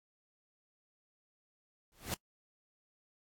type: noise with exponential growth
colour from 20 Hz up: pink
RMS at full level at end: -33 dBFS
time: 1.92-2.14 s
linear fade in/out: 0 ms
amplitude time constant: 46 ms
effects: noise-tail reverb RT60 0.1 s tail -25 dB re dry + AAC 64 kbps